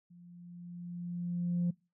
sine tone with level ramp, 174.61 Hz, F3, in tune, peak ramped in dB -53 to -25 dBFS, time 0.1-1.71 s, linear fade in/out 10 ms, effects noise-tail reverb RT60 0.3 s tail -25 dB re dry + tanh soft clip ceiling -25 dBFS

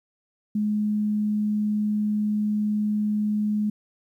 sine tone, 210.5 Hz, G#3, 24 cents sharp, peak -21 dBFS, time 0.55-3.7 s, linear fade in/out 5 ms, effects 10-bit

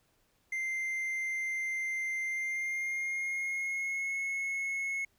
triangle tone with pitch glide, 2088 to 2182 Hz, C7 to C#7, -4 to -28 cents, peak -30 dBFS, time 0.52-5.05 s, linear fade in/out 5 ms, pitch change +76 cents, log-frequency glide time 2.22-4.17 s, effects pink hiss -72 dBFS RMS until 5.18 s

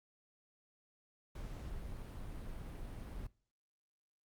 brown noise, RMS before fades -45 dBFS, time 1.35-3.27 s, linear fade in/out 5 ms, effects noise-tail reverb RT60 0.4 s tail -21 dB re dry + Opus 48 kbps

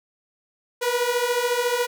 sawtooth beating tone pair, 477.4 / 491.4 Hz, A#4 / B4, +41 / -9 cents, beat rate 14 Hz, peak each -21 / -19 dBFS, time 0.81-1.87 s, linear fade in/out 20 ms, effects none

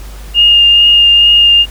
sine tone with vibrato, 2828 Hz, F7, 21 cents sharp, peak -3 dBFS, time 0.34-1.66 s, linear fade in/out 50 ms, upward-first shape triangle, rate 2.3 Hz, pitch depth 14 cents each way, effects added 50 Hz sine -25 dBFS peak until 1.7 s + pink hiss -36 dBFS RMS until 1.7 s

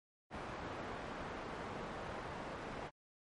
white low-pass noise, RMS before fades -45 dBFS, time 0.3-2.91 s, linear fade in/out 50 ms, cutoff 1100 Hz, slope 12 dB/octave, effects MP3 48 kbps

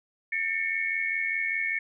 sine tone cluster, 1796 / 2191 / 2276 Hz, A6 / C#7 / C#7, +35 / -21 / +45 cents, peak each -31 / -28 / -34 dBFS, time 0.32-1.79 s, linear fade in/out 5 ms, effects none

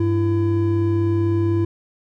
triangle tone pair together, 100 / 335.9 Hz, G2 / E4, +35 / +33 cents, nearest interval octave + major sixth, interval 2098 cents, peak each -17 dBFS, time 0-1.65 s, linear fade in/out 5 ms, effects none

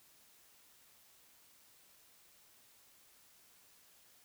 silence, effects white hiss -65 dBFS RMS until 4.24 s

